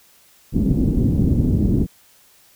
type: low-pass noise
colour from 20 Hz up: white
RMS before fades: -17 dBFS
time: 0.52-1.87 s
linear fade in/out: 50 ms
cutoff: 260 Hz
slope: 24 dB/octave
effects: white hiss -53 dBFS RMS until 2.55 s